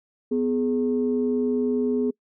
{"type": "tone pair together", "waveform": "sine", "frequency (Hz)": [249.1, 419.4], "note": ["B3", "G#4"], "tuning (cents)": [15, 17], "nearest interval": "major sixth", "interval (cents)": 902, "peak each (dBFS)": [-22, -23], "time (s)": [0.31, 2.11], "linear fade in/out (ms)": 10, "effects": ["noise-tail reverb RT60 0.1 s tail -25 dB re dry", "tanh soft clip ceiling -13 dBFS"]}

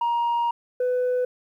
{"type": "tone pair in turn", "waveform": "sine", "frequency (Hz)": [943, 499.5], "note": ["A#5", "B4"], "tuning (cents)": [20, 20], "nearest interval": "major seventh", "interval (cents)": 1100, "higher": "first", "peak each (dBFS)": -18, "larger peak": "neither", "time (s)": [[0.01, 0.51], [0.8, 1.25]], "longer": "first", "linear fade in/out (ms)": 5, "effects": ["tanh soft clip ceiling -19 dBFS", "10-bit"]}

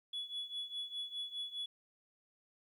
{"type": "tone with tremolo", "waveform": "sine", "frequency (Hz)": 3400, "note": "G#7", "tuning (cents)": 40, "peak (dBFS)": -34, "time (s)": [0.13, 1.66], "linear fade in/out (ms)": 5, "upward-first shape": "triangle", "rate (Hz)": 4.9, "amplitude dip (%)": 90, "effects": ["tanh soft clip ceiling -36 dBFS", "12-bit"]}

